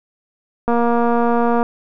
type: click train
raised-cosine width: 1 ms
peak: -5 dBFS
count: 225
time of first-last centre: 0.68-1.629 s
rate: 236 Hz
effects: none